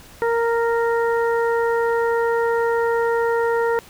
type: harmonic tone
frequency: 464.4 Hz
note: A#4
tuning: 7 cents flat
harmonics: 1 / 2 / 3 / 4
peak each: -18 / -24 / -28 / -30 dBFS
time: 0.22-3.79 s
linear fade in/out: 0 ms
effects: pink hiss -45 dBFS RMS until 3.89 s